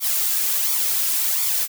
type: noise with flanger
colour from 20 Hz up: blue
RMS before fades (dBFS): -21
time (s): 0-1.68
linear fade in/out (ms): 50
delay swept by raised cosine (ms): 0.87 to 3.07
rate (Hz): 1.4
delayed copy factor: +0.6
effects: none